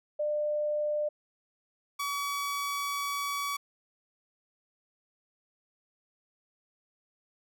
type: tone pair in turn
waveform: sine / sawtooth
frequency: 598 / 1137.1 Hz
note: D5 / C#6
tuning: +31 / +44 cents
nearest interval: major seventh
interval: 1113 cents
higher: second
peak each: -27 dBFS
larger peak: neither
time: 0.19-1.09 / 1.99-3.57 s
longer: second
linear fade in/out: 10 ms
effects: none